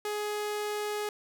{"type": "tone", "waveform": "sawtooth", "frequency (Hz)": 418.5, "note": "G#4", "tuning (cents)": 13, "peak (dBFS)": -27, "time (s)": [0.05, 1.09], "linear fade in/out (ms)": 2, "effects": []}